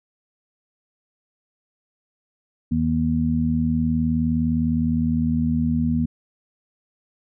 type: harmonic tone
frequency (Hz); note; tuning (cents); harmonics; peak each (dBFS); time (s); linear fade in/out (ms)
79.6; D#2; +40; 1 / 2 / 3; -26 / -24 / -20; 2.71-6.06; 10
effects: none